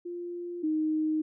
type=tone pair in turn; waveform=sine; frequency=349.2 / 311.1 Hz; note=F4 / D#4; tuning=0 / 0 cents; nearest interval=major second; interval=200 cents; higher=first; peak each=-34 / -25 dBFS; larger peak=second; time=0.05-0.63 / 0.63-1.22 s; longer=second; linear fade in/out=10 ms; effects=none